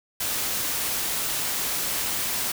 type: noise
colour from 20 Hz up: white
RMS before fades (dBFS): -27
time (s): 0.2-2.52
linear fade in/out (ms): 5
effects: none